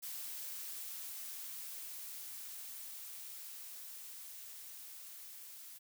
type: noise with level ramp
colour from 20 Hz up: blue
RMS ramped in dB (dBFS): -44 to -52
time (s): 0.02-5.79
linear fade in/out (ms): 20
effects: none